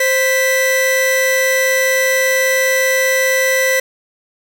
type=tone pair together; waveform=45% pulse; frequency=523.3 / 1974.5 Hz; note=C5 / B6; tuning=0 / -1 cents; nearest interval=octave + major seventh; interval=2299 cents; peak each=-15 dBFS; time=0-3.8 s; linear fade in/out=5 ms; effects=none